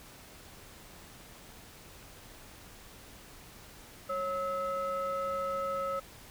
triangle ring-modulated tone, 373.3 Hz, F#4, 15 cents sharp, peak -26 dBFS, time 4.09-6 s, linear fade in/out 10 ms, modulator 921 Hz, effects pink hiss -52 dBFS RMS until 6.3 s

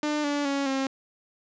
sawtooth tone with pitch steps, 299.5 / 288.8 / 278.5 / 268.5 Hz, D4 / D4 / C#4 / C4, +34 / -29 / +8 / +45 cents, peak -21 dBFS, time 0.03-0.87 s, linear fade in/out 2 ms, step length 210 ms, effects resampled to 16000 Hz + 9-bit

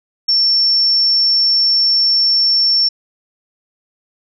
sine tone, 5430 Hz, F8, 50 cents flat, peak -10 dBFS, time 0.28-2.89 s, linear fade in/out 10 ms, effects none

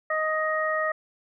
harmonic tone, 625 Hz, D#5, 8 cents sharp, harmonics 1 / 2 / 3, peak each -27 / -28 / -28 dBFS, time 0.1-0.92 s, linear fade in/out 5 ms, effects none

